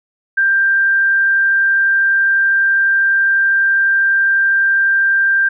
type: tone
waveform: sine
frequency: 1583 Hz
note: G6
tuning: 17 cents sharp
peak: -10 dBFS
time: 0.37-5.49 s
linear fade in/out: 10 ms
effects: none